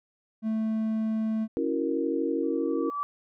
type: tone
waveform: triangle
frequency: 220 Hz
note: A3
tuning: in tune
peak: -23 dBFS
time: 0.42-1.48 s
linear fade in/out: 50 ms
type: chord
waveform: sine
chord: F# dominant seventh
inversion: second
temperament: equal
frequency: 277.2 / 329.6 / 370 / 466.2 Hz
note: C#4 / E4 / F#4 / A#4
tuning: 0 / 0 / 0 / 0 cents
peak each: -30 / -29 / -34 / -30 dBFS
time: 1.57-2.9 s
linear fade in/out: 0 ms
type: tone with exponential growth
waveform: sine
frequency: 1154 Hz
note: D6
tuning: 31 cents flat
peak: -25 dBFS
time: 2.43-3.03 s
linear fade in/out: 0 ms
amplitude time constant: 130 ms
effects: none